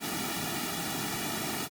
pink noise with comb filter, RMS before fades -33 dBFS, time 0-1.69 s, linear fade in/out 50 ms, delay 1.9 ms, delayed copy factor -0.85, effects high-pass 150 Hz 12 dB/octave + Opus 48 kbps

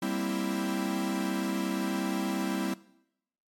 45% pulse chord, C dominant seventh, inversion second, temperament equal, 196 / 233.1 / 261.6 / 329.6 Hz, G3 / Bb3 / C4 / E4, 0 / 0 / 0 / 0 cents, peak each -33 / -37 / -34 / -34 dBFS, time 0.02-2.74 s, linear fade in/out 5 ms, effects noise-tail reverb RT60 0.8 s tail -20 dB re dry + MP3 64 kbps

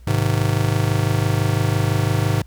square chord, Ab major, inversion none, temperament just, 103.83 / 129.78 / 155.74 Hz, Ab2 / C3 / Eb3, 0 / -14 / +2 cents, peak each -20 / -22 / -25 dBFS, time 0.07-2.42 s, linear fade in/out 5 ms, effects added 60 Hz sine -40 dBFS peak until 2.46 s + pink hiss -58 dBFS RMS until 2.46 s

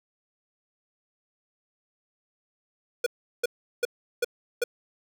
square tone bursts, 483.4 Hz, B4, 37 cents flat, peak -22 dBFS, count 5, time 3.04-4.64 s, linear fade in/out 5 ms, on 24 ms, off 370 ms, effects none

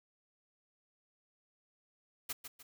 white noise with echo, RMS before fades -38 dBFS, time 2.29-2.33 s, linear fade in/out 10 ms, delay 150 ms, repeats 2, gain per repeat -8 dB, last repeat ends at 2.63 s, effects none

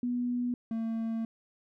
sine / triangle tone pair in turn, 244.6 / 225.9 Hz, B3 / A3, -16 / +46 cents, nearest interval minor second, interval 138 cents, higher first, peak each -28 dBFS, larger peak neither, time 0.03-0.54 / 0.71-1.25 s, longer second, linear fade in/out 2 ms, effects none

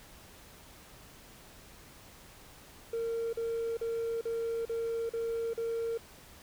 triangle tone bursts, 459.7 Hz, A#4, 24 cents flat, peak -28 dBFS, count 7, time 2.93-5.976 s, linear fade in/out 5 ms, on 400 ms, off 41 ms, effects tanh soft clip ceiling -26 dBFS + pink hiss -54 dBFS RMS until 6.42 s

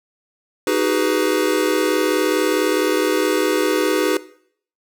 square chord, G# minor seventh, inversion second, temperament equal with one note detuned, 311.1 / 375.8 / 415.3 / 493.9 Hz, D#4 / F#4 / G#4 / B4, 0 / +27 / 0 / 0 cents, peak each -23 / -22 / -23 / -22 dBFS, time 0.67-4.17 s, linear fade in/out 2 ms, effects noise-tail reverb RT60 0.6 s tail -18 dB re dry

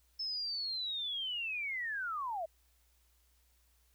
sine linear sweep, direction down, 5274 to 614 Hz, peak -35 dBFS, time 0.19-2.46 s, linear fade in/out 10 ms, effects added 60 Hz sine -69 dBFS peak until 3.94 s + white hiss -73 dBFS RMS until 3.94 s

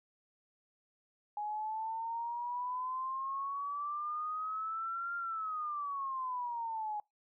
sine exponential two-way sweep, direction up then down, 830.6 to 1396.9 to 830.6 Hz, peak -35 dBFS, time 1.37-7 s, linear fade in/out 2 ms, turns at 5.16 s, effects noise-tail reverb RT60 0.2 s tail -25 dB re dry

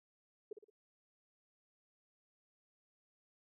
sine tone with echo, 421.9 Hz, G#4, 27 cents sharp, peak -40 dBFS, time 0.51-0.53 s, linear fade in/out 5 ms, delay 57 ms, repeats 3, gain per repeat -8 dB, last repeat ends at 0.701 s, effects none

